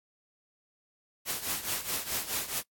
white noise with tremolo, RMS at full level -30 dBFS, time 1.25-2.63 s, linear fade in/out 50 ms, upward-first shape triangle, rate 4.7 Hz, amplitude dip 80%, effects noise-tail reverb RT60 0.1 s tail -22 dB re dry + AAC 64 kbps

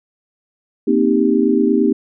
sine chord, C minor seventh, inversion third, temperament equal with one note detuned, 233.1 / 261.6 / 311.1 / 394.7 Hz, Bb3 / C4 / Eb4 / G4, 0 / 0 / 0 / +12 cents, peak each -17 dBFS, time 0.87-1.93 s, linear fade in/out 10 ms, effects none

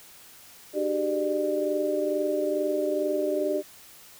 sine tone cluster, 301.4 / 383.4 / 405.7 / 599 Hz, D4 / G4 / G#4 / D5, +45 / -38 / -41 / +34 cents, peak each -31 / -28 / -35 / -27 dBFS, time 0.73-3.63 s, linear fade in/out 50 ms, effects white hiss -50 dBFS RMS until 4.19 s

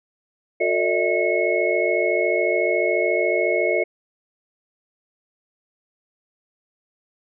sine tone cluster, 361.9 / 449.4 / 592 / 646 / 2184 Hz, F#4 / A4 / D5 / E5 / C#7, -38 / +37 / +14 / -35 / -26 cents, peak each -24 dBFS, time 0.6-3.84 s, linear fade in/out 10 ms, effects none

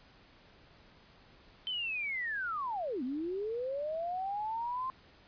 sine linear two-way sweep, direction down then up, 3106 to 241.2 to 1056 Hz, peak -33 dBFS, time 1.67-4.9 s, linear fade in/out 0 ms, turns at 3.03 s, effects pink hiss -60 dBFS RMS until 5.27 s + resampled to 11025 Hz

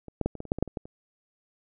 clicks, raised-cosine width 2 ms, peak -28 / -13 / -12 / -26 / -21 / -29 / -11 / -20 / -9 / -26 / -18 / -30 dBFS, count 12, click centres 0.083 / 0.213 / 0.26 / 0.353 / 0.404 / 0.453 / 0.519 / 0.586 / 0.626 / 0.677 / 0.772 / 0.855 s, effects none

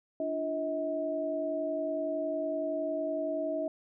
sine tone cluster, 294.8 / 345.6 / 638 Hz, D4 / F4 / D#5, +7 / -18 / +43 cents, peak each -36 / -40 / -31 dBFS, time 0.2-3.68 s, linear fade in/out 2 ms, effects none

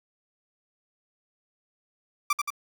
30% pulse tone with echo, 1174.7 Hz, D6, in tune, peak -18 dBFS, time 2.3-2.33 s, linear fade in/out 5 ms, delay 87 ms, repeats 2, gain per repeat -4 dB, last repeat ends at 2.504 s, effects none

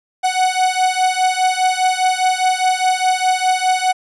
45% pulse beating tone pair, 740 / 744.9 Hz, F#5 / F#5, 0 / +11 cents, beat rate 4.9 Hz, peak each -17 dBFS, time 0.23-3.93 s, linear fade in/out 20 ms, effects resampled to 24000 Hz + 8-bit

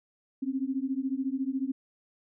sine beating tone pair, 259.6 / 273.6 Hz, C4 / C#4, -13 / -23 cents, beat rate 14 Hz, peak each -31 dBFS, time 0.42-1.72 s, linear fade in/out 10 ms, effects none

